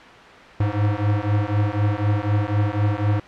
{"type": "beating tone pair", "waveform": "square", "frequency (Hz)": [101.9, 105.9], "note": ["G#2", "G#2"], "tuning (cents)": [-32, 34], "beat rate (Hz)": 4, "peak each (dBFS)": [-22, -22], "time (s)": [0.6, 3.2], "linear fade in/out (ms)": 5, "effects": ["white hiss -41 dBFS RMS until 3.27 s", "low-pass 2000 Hz 12 dB/octave"]}